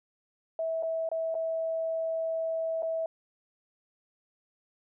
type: tone with dropouts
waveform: sine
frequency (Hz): 651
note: E5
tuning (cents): -22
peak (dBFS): -28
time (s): 0.59-3.06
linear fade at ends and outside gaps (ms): 2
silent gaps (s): 0.826-0.832 / 1.09-1.115 / 1.344-1.351 / 2.823-2.83
effects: none